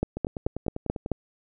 two click trains, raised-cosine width 2 ms, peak -11 / -18 dBFS, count 6 / 10, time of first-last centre 0.03-1.117 / 0.17-1.061 s, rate 4.6 / 10.1 Hz, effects none

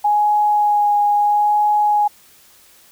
sine tone with vibrato, 831 Hz, G#5, 1 cent sharp, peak -12 dBFS, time 0.04-2.08 s, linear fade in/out 10 ms, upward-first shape sine, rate 0.75 Hz, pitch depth 13 cents each way, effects white hiss -49 dBFS RMS until 2.91 s

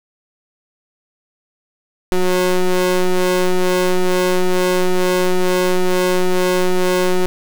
35% pulse ring-modulated tone, 181.9 Hz, F#3, 29 cents flat, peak -8 dBFS, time 2.12-7.26 s, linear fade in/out 0 ms, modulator 183 Hz, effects none

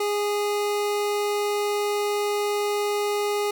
square tone pair together, 411.8 / 829.3 Hz, G#4 / G#5, -15 / -3 cents, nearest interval octave, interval 1212 cents, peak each -24 / -31 dBFS, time 0-3.51 s, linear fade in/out 5 ms, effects none

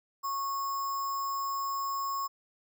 sine tone with sample-and-hold, 1100 Hz, C#6, 14 cents flat, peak -30 dBFS, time 0.23-2.28 s, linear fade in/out 20 ms, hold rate 6300 Hz, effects none

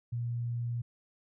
sine tone, 119 Hz, A#2, 36 cents sharp, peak -31 dBFS, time 0.12-0.82 s, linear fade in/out 10 ms, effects none

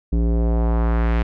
square tone with low-pass filter sweep, 57.3 Hz, A#1, 29 cents flat, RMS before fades -18 dBFS, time 0.12-1.23 s, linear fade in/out 10 ms, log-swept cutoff 300 to 2500 Hz, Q 1.3, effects none

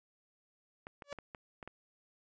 clicks, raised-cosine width 0.5 ms, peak -30 dBFS, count 7, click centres 0.869 / 1.022 / 1.126 / 1.187 / 1.348 / 1.628 / 1.676 s
sawtooth tone with exponential growth, 572 Hz, D5, 46 cents flat, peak -35 dBFS, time 1.04-1.13 s, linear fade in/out 1 ms, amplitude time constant 18 ms
effects resampled to 16000 Hz

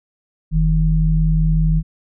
sine tone pair together, 44.48 / 158.5 Hz, F1 / D#3, +32 / +32 cents, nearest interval octave + minor seventh, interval 2200 cents, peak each -15 dBFS, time 0.51-1.83 s, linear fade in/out 50 ms, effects none

